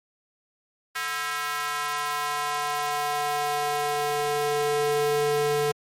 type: tone with high-pass filter sweep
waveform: square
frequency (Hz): 146.83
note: D3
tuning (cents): 0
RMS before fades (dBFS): -26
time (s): 0.95-5.72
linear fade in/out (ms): 10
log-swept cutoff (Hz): 1500 to 350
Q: 2.1
effects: MP3 64 kbps